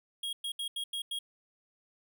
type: tone bursts at uneven times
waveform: square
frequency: 3279 Hz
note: G#7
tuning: 23 cents flat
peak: -34 dBFS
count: 6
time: 0.23-0.33 / 0.44-0.52 / 0.59-0.68 / 0.76-0.84 / 0.93-1.02 / 1.11-1.19 s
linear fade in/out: 5 ms
effects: none

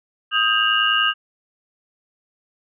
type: tone cluster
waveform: sine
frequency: 1252 / 1592 / 2794 / 2904 Hz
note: D#6 / G6 / F7 / F#7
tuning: +10 / +26 / 0 / -33 cents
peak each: -21 dBFS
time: 0.31-1.14 s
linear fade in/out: 50 ms
effects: none

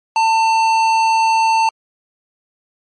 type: tone with tanh clipping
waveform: triangle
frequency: 895 Hz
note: A5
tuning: 29 cents sharp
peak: -13 dBFS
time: 0.16-1.69 s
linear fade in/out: 2 ms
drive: 18 dB
effects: MP3 48 kbps

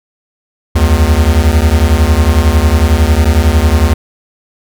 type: beating tone pair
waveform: square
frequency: 71.2 / 82.2 Hz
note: C#2 / E2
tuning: +47 / -4 cents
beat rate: 11 Hz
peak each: -10 dBFS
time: 0.75-3.94 s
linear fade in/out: 10 ms
effects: none

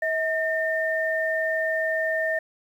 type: tone pair together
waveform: sine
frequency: 641 / 1813 Hz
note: E5 / A#6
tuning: -49 / -49 cents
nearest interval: octave + tritone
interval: 1800 cents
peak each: -25 dBFS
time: 0.02-2.39 s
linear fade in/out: 5 ms
effects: 9-bit

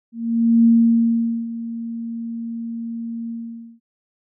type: tone with ADSR envelope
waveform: sine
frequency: 230.7 Hz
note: A#3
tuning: 18 cents flat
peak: -9 dBFS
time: 0.12-3.8 s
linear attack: 530 ms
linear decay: 820 ms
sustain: -16 dB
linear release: 500 ms
effects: none

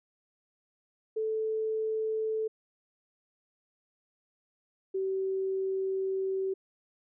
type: tone pair in turn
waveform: sine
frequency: 438.3 / 383 Hz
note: A4 / G4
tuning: -7 / -40 cents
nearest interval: major second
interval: 233 cents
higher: first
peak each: -28 dBFS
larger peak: neither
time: 1.16-2.48 / 4.94-6.54 s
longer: second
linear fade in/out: 10 ms
effects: none

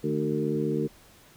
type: harmonic tone with a mistuned harmonic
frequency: 75.4 Hz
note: D2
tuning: 46 cents sharp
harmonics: 2 / 3 / 4 / 5 / 6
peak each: -31 / -31 / -31 / -31 / -31 dBFS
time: 0.03-0.88 s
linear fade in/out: 20 ms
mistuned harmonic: 3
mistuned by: -52 cents
effects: pink hiss -55 dBFS RMS until 1.36 s

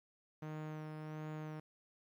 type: tone with tremolo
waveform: sawtooth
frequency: 154.5 Hz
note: D#3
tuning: 12 cents flat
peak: -38 dBFS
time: 0.42-1.6 s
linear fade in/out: 5 ms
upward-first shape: sine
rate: 1.4 Hz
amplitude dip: 25%
effects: low-pass 2000 Hz 12 dB/octave + 12-bit

